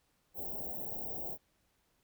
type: band-stop noise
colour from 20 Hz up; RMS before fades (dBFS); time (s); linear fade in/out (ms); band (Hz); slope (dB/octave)
white; -40; 0.34-1.38; 50; 850 to 16000; 96
effects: pink hiss -75 dBFS RMS until 2.03 s